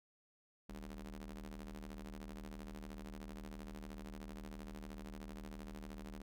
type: ring-modulated tone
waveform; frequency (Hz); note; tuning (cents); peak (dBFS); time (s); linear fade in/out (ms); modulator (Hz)
sawtooth; 77; D#2; -17; -40; 0.69-6.22; 5; 122
effects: none